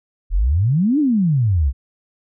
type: exponential two-way sweep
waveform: sine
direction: up then down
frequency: 37.78 to 313.2 to 60.9 Hz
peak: -13 dBFS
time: 0.3-1.73 s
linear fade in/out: 50 ms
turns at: 0.99 s
effects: none